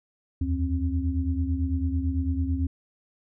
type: tone cluster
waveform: sine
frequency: 77.2 / 86.2 / 266.9 Hz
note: D#2 / F2 / C4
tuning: -13 / -22 / +35 cents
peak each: -26 / -29 / -29 dBFS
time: 0.41-2.67 s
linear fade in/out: 5 ms
effects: none